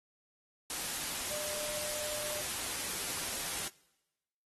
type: tone in noise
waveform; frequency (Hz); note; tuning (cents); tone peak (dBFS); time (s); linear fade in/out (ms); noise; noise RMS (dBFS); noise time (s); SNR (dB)
sine; 600; D5; +37; -43; 1.31-2.41; 0; white; -37; 0.7-3.68; -9
effects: noise-tail reverb RT60 1.0 s tail -23 dB re dry + AAC 32 kbps